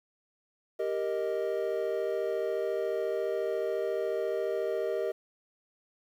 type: chord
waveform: triangle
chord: Eb major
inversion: first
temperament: equal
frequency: 392 / 466.2 / 622.3 Hz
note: G4 / Bb4 / Eb5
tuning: 0 / 0 / 0 cents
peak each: -31 dBFS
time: 0.79-5.12 s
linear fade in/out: 10 ms
effects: 10-bit